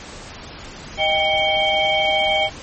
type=tone cluster; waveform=sine; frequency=622 / 790 / 2245 / 3161 Hz; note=D#5 / G5 / C#7 / G7; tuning=-1 / +13 / +21 / +14 cents; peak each=-21 dBFS; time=0.97-2.5 s; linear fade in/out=50 ms; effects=pink hiss -36 dBFS RMS until 2.62 s + MP3 32 kbps